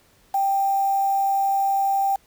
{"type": "tone with quantisation", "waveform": "sine", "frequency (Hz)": 786, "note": "G5", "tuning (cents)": 4, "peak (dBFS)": -18, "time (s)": [0.34, 2.16], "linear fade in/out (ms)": 5, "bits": 6, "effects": ["pink hiss -58 dBFS RMS until 2.26 s"]}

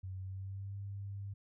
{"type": "tone with pitch glide", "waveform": "sine", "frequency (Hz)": [94, 99.47], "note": ["F#2", "G2"], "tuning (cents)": [28, 26], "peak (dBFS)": -40, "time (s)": [0.03, 1.34], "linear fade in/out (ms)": 10, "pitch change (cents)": 98, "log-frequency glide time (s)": [0.19, 0.76], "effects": []}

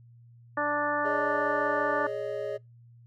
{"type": "harmonic tone", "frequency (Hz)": 293.7, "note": "D4", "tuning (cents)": 0, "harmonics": [1, 2, 3, 4, 5, 6], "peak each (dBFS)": [-36, -31, -33, -31, -35, -33], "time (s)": [0.57, 2.07], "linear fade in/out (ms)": 5}
{"type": "chord", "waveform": "triangle", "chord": "Ab suspended fourth", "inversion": "none", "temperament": "equal with one note detuned", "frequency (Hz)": [415.3, 561.8, 622.3], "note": ["Ab4", "Db5", "Eb5"], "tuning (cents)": [0, 23, 0], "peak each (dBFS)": -33, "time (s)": [1.04, 2.58], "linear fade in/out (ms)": 20}
{"effects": ["noise-tail reverb RT60 0.2 s tail -25 dB re dry", "added 118 Hz sine -51 dBFS peak until 3.06 s"]}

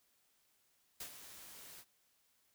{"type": "noise with ADSR envelope", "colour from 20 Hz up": "white", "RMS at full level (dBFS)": -44, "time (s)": [1, 1.85], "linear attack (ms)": 6, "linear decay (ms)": 89, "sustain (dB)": -10, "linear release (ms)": 58, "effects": ["white hiss -75 dBFS RMS until 2.54 s"]}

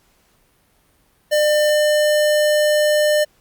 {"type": "tone", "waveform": "square", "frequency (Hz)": 600, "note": "D5", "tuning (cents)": 37, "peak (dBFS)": -14, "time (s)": [1.31, 3.25], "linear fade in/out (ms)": 20, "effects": ["pink hiss -59 dBFS RMS until 3.4 s", "Opus 48 kbps"]}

